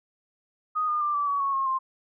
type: tone with pitch steps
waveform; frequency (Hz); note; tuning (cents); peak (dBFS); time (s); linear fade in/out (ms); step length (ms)
sine; 1244.5 / 1215.4 / 1186.9 / 1159.1 / 1132 / 1105.5 / 1079.7 / 1054.4; D#6 / D#6 / D6 / D6 / C#6 / C#6 / C#6 / C6; 0 / -41 / +18 / -23 / +36 / -5 / -46 / +13; -23; 0.75-1.79; 20; 130
effects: none